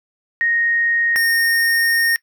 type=tone pair in turn; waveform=sine / square; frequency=1864.7 / 1843.3 Hz; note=A#6 / A#6; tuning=0 / -20 cents; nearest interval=unison; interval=20 cents; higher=first; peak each=-15 dBFS; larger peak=neither; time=0.41-1.16 / 1.16-2.16 s; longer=second; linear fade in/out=0 ms; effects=noise-tail reverb RT60 0.1 s tail -21 dB re dry

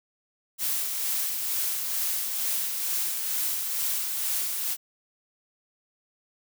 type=noise with tremolo; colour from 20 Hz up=blue; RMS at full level=-27 dBFS; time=0.58-4.77 s; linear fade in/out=50 ms; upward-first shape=sine; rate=2.2 Hz; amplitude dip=35%; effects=none

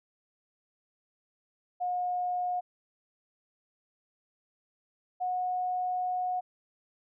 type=tone pair in turn; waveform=sine; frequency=720 / 729.6 Hz; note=F#5 / F#5; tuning=-47 / -24 cents; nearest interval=unison; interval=23 cents; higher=second; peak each=-28 dBFS; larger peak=neither; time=1.8-2.61 / 5.2-6.41 s; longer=second; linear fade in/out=20 ms; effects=none

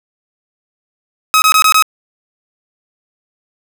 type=tone bursts; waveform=sawtooth; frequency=1273 Hz; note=D#6; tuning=39 cents sharp; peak=-3 dBFS; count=5; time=1.34-1.824 s; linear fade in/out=0 ms; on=80 ms; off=21 ms; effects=none

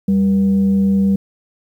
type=tone with frequency modulation; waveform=sine; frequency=196 Hz; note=G3; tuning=in tune; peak=-11 dBFS; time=0.08-1.16 s; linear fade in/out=5 ms; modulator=282 Hz; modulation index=0.26; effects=8-bit

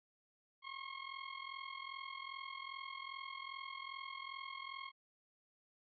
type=tone with amplitude modulation; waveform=20% pulse; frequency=1080 Hz; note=C#6; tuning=45 cents flat; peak=-37 dBFS; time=0.62-4.92 s; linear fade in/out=50 ms; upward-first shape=sine; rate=42.5 Hz; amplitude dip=75%; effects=resampled to 11025 Hz

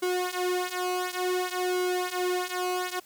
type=tone with flanger; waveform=sawtooth; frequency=363.1 Hz; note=F#4; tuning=33 cents flat; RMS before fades=-29 dBFS; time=0.02-3 s; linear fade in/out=10 ms; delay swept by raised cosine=1.6 to 6.1 ms; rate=0.56 Hz; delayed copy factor=-0.85; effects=white hiss -56 dBFS RMS until 3.05 s

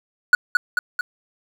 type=tone with echo; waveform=triangle; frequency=1464 Hz; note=F#6; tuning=19 cents flat; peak=-6 dBFS; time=0.33-0.35 s; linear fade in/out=2 ms; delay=220 ms; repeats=3; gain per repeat=-4 dB; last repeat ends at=1.01 s; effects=7-bit

